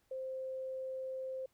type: tone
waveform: sine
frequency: 523.3 Hz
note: C5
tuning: in tune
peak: -38 dBFS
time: 0.11-1.46 s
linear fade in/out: 5 ms
effects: pink hiss -75 dBFS RMS until 1.53 s